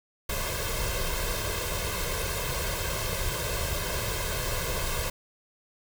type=noise with comb filter; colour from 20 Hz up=pink; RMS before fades=-30 dBFS; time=0.29-5.1 s; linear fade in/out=5 ms; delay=1.9 ms; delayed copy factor=+0.8; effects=none